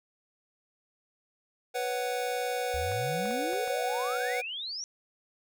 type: chord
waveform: square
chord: B suspended second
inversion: none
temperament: equal with one note detuned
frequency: 493.9 / 554.4 / 743.4 Hz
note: B4 / C#5 / F#5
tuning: 0 / 0 / +8 cents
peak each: -33 / -39 / -34 dBFS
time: 1.74-4.42 s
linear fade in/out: 20 ms
type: exponential sweep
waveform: sine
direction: up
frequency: 68.2 to 5920 Hz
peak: -34 dBFS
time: 2.74-4.84 s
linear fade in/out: 0 ms
type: clicks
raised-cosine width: 0.5 ms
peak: -30 dBFS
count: 5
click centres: 2.918 / 3.256 / 3.309 / 3.533 / 3.677 s
effects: none